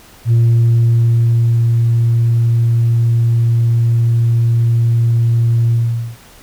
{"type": "tone with ADSR envelope", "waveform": "sine", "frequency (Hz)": 116.54, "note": "A#2", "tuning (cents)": 0, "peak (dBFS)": -5, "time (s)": [0.25, 6.17], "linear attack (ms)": 67, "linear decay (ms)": 1300, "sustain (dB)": -3, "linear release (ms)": 450, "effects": ["tanh soft clip ceiling -6 dBFS", "pink hiss -42 dBFS RMS until 6.42 s"]}